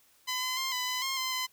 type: tone with pitch steps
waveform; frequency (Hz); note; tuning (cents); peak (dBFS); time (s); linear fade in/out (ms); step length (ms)
10% pulse; 1012 / 1020 / 1055 / 1001 / 1008 / 1067 / 1035 / 1021; B5 / C6 / C6 / B5 / B5 / C6 / C6 / C6; +42 / -44 / +14 / +23 / +35 / +34 / -19 / -43; -22; 0.27-1.47; 20; 150
effects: white hiss -64 dBFS RMS until 1.52 s